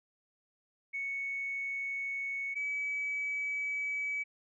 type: tone pair in turn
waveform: sine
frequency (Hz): 2217 / 2285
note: C#7 / D7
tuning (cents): 0 / -48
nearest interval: minor second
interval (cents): 52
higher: second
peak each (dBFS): -33 / -31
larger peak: second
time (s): 0.93-2.55 / 2.55-4.24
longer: second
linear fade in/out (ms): 20
effects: tanh soft clip ceiling -27 dBFS